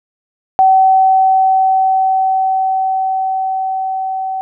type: tone with level ramp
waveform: sine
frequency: 762 Hz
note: G5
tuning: 49 cents flat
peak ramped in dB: -5 to -17 dBFS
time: 0.59-4.41 s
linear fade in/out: 0 ms
effects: none